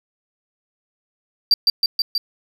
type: tone with echo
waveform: triangle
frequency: 4699 Hz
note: D8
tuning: in tune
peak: -8 dBFS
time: 1.51-1.54 s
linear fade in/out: 2 ms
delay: 160 ms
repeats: 4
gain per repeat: -2 dB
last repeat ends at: 2.18 s
effects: tanh soft clip ceiling -5 dBFS